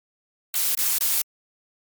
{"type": "noise bursts", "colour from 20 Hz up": "blue", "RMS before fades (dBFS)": -22, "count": 3, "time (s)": [0.54, 1.218], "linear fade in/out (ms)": 2, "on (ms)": 210, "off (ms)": 24, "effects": ["MP3 96 kbps"]}